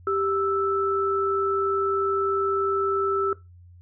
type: tone pair together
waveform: sine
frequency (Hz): 393.1 / 1318.5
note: G4 / E6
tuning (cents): +5 / 0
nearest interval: octave + major sixth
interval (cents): 2095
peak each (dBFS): -24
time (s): 0.07-3.33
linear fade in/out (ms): 2
effects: noise-tail reverb RT60 0.2 s tail -18 dB re dry + added 88 Hz sine -46 dBFS peak until 3.81 s